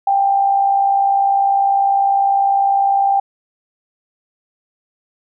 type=tone with amplitude modulation; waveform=sine; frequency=790 Hz; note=G5; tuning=13 cents sharp; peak=-9 dBFS; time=0.07-3.2 s; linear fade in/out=5 ms; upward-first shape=sine; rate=60 Hz; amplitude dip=50%; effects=none